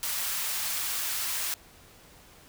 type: high-pass noise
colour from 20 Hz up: white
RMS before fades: -31 dBFS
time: 0.03-1.54 s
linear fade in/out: 0 ms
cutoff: 910 Hz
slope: 12 dB/octave
effects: pink hiss -54 dBFS RMS until 2.48 s